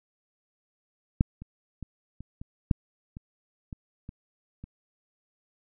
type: clicks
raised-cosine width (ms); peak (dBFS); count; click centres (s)
5; -7 / -28 / -25 / -28 / -27 / -8 / -27 / -25 / -27 / -28; 10; 1.209 / 1.42 / 1.827 / 2.206 / 2.415 / 2.712 / 3.169 / 3.728 / 4.091 / 4.64
effects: none